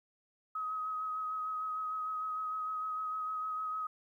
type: tone with vibrato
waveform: sine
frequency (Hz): 1267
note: D#6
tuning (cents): +31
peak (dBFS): -34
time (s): 0.55-3.87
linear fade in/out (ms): 5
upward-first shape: triangle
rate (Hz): 6.6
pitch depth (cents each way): 23
effects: 12-bit